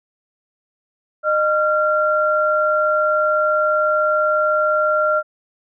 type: tone pair together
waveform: sine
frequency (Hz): 612.7 / 1377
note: D#5 / F6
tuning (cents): -27 / -25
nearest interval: octave + major second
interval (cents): 1402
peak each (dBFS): -17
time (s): 1.23-5.23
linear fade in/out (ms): 50
effects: none